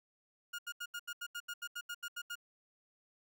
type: tone bursts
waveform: 30% pulse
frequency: 1426 Hz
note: F6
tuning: 36 cents sharp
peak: -37 dBFS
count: 14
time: 0.53-2.355 s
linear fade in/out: 10 ms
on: 57 ms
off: 79 ms
effects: none